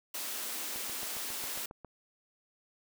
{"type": "high-pass noise", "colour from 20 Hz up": "white", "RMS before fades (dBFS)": -38, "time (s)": [0.14, 1.66], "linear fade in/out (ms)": 5, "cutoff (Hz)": 210, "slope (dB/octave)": 48}
{"type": "click train", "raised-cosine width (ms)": 1, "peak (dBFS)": -32, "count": 9, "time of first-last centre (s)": [0.76, 1.847], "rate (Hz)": 7.36}
{"effects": []}